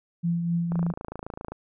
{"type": "tone with tremolo", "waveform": "sine", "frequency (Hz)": 170.3, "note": "F3", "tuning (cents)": -43, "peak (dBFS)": -21, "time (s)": [0.23, 0.93], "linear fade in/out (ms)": 20, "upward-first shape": "triangle", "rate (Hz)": 3.9, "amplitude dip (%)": 45}
{"type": "click train", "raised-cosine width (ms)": 1, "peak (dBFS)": -21, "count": 23, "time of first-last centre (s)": [0.72, 1.52], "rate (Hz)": 27.5}
{"effects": []}